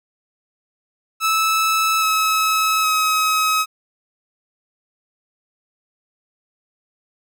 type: tone with pitch steps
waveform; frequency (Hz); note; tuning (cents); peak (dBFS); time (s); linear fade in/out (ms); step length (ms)
sawtooth; 1307 / 1290.5 / 1274.2; E6 / E6 / D#6; -15 / -37 / +41; -12; 1.2-3.66; 50; 820
effects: none